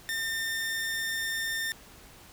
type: tone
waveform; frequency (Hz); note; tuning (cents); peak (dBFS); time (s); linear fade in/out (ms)
sawtooth; 1807; A6; +46; -26; 0.09-1.72; 0
effects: pink hiss -52 dBFS RMS until 2.32 s